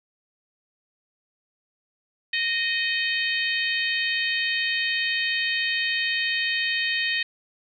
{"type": "harmonic tone with a mistuned harmonic", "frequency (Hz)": 619, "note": "D#5", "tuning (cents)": -9, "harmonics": [3, 4, 5, 6, 7], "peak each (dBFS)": [-26, -28, -30, -32, -33], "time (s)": [2.33, 7.23], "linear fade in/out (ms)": 5, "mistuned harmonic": 4, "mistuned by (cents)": 30, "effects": []}